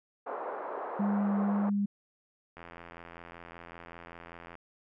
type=band-pass noise; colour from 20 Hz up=pink; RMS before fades=-38 dBFS; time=0.26-1.7 s; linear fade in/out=10 ms; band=440 to 1200 Hz; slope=24 dB/octave
type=tone with vibrato; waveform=sine; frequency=202.5 Hz; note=G#3; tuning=43 cents flat; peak=-26 dBFS; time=0.99-1.86 s; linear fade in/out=10 ms; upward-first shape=sine; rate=2 Hz; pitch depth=8 cents each way
type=click train; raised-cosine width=0.5 ms; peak=-31 dBFS; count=170; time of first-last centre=2.57-4.554 s; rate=85.2 Hz
effects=none